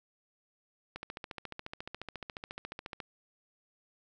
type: click train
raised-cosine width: 0.3 ms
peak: -24 dBFS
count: 30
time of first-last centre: 0.96-3.002 s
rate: 14.2 Hz
effects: none